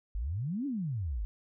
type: exponential two-way sweep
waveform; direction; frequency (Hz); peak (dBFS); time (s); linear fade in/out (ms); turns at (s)
sine; up then down; 46.25 to 296.2 to 46.25; -31; 0.15-1.25; 0; 0.66
effects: none